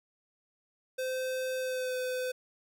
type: tone with pitch glide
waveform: square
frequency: 516 to 507.1 Hz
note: C5 to B4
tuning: -24 to +46 cents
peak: -32 dBFS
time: 0.98-2.32 s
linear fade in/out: 10 ms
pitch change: -30 cents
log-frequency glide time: 1.58-1.96 s
effects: none